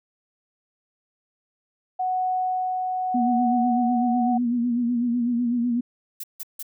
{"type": "tone with tremolo", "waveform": "sine", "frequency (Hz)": 740, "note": "F#5", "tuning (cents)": 0, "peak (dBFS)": -21, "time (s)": [1.99, 4.38], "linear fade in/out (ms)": 10, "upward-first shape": "sine", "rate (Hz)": 0.85, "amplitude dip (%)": 25}
{"type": "tone with vibrato", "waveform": "sine", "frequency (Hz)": 240, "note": "B3", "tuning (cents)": -49, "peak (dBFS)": -20, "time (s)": [3.14, 5.81], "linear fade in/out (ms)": 10, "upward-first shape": "sine", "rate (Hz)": 8, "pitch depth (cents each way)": 54}
{"type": "noise bursts", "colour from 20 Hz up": "violet", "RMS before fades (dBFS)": -33, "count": 3, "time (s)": [6.2, 6.628], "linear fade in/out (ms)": 5, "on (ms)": 36, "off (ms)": 160}
{"effects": []}